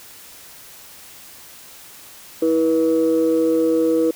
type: tone pair together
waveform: sine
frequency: 324.2 / 484.9 Hz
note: E4 / B4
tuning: -29 / -32 cents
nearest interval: perfect fifth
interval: 697 cents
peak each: -16 dBFS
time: 2.42-4.11 s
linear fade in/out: 5 ms
effects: tanh soft clip ceiling -9 dBFS + white hiss -42 dBFS RMS until 4.15 s